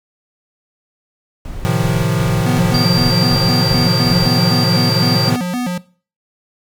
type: noise bursts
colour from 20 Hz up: brown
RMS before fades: -26 dBFS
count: 8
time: 1.45-4.26 s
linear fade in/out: 2 ms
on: 220 ms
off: 150 ms
type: chord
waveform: square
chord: F dominant seventh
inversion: first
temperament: equal with one note detuned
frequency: 110.96 / 130.81 / 155.56 / 174.61 Hz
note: A2 / C3 / Eb3 / F3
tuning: +15 / 0 / 0 / 0 cents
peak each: -20 dBFS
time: 1.65-5.36 s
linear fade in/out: 0 ms
type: tone with vibrato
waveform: square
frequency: 210.2 Hz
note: G#3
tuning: 21 cents sharp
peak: -18 dBFS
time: 2.46-5.78 s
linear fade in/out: 5 ms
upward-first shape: square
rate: 3.9 Hz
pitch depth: 280 cents each way
type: tone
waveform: triangle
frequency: 4714 Hz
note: D8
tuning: 6 cents sharp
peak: -16 dBFS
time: 2.74-5.3 s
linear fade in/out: 5 ms
effects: noise-tail reverb RT60 0.4 s tail -19 dB re dry